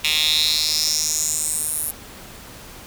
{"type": "tone with high-pass filter sweep", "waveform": "10% pulse", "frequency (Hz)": 154.3, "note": "D#3", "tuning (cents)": -14, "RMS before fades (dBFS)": -21, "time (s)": [0.04, 1.91], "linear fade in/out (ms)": 5, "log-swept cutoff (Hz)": [3000, 11000], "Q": 4.8, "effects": ["pink hiss -40 dBFS RMS until 2.86 s"]}